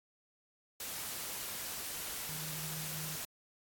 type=tone in noise; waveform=sine; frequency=155.56 Hz; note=D#3; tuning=in tune; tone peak=-44 dBFS; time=2.29-3.16 s; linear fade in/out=2 ms; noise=white; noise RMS=-41 dBFS; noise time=0.8-3.25 s; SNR=-6 dB; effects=AAC 64 kbps